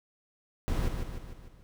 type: noise with echo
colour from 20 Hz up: brown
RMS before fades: -29 dBFS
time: 0.68-0.88 s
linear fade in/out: 0 ms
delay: 150 ms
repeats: 5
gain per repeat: -5 dB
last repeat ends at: 1.63 s
effects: none